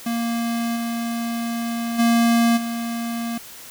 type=tone with level steps; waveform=square; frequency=232.9 Hz; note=A#3; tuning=1 cent flat; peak=-22 / -24 / -15 / -25 dBFS; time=0.06-3.38 s; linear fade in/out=5 ms; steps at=0.75 / 1.98 / 2.56 s; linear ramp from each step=20 ms; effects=white hiss -40 dBFS RMS until 3.7 s